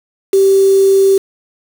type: tone with quantisation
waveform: sine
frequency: 389.2 Hz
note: G4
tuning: 12 cents flat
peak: -6 dBFS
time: 0.33-1.18 s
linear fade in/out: 5 ms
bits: 4
effects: none